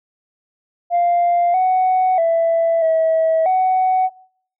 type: tone with pitch steps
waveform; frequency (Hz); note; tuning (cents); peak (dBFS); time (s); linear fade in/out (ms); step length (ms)
sine; 697 / 744 / 664 / 646 / 747; F5 / F#5 / E5 / E5 / F#5; -4 / +9 / +12 / -35 / +16; -11; 0.9-4.1; 50; 640
effects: noise-tail reverb RT60 0.6 s tail -24 dB re dry + tanh soft clip ceiling -10 dBFS